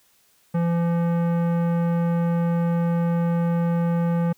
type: tone with tanh clipping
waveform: sine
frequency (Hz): 170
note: F3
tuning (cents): -46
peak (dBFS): -21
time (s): 0.54-4.33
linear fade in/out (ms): 10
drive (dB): 16
effects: white hiss -61 dBFS RMS until 4.37 s